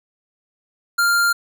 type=tone; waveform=square; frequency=1396.9 Hz; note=F6; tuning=in tune; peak=-15 dBFS; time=0.98-1.33 s; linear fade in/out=10 ms; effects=none